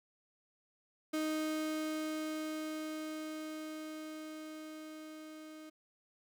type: tone with level ramp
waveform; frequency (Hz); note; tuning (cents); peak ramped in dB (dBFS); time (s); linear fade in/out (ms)
35% pulse; 311.1; D#4; 0; -31 to -47; 1.13-5.7; 10
effects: none